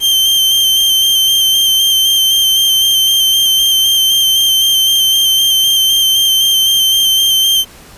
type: tone with vibrato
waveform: 40% pulse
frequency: 3136 Hz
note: G7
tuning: in tune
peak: -7 dBFS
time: 0-7.65 s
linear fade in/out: 50 ms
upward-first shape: square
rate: 3.9 Hz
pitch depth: 17 cents each way
effects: pink hiss -38 dBFS RMS until 7.97 s + resampled to 32000 Hz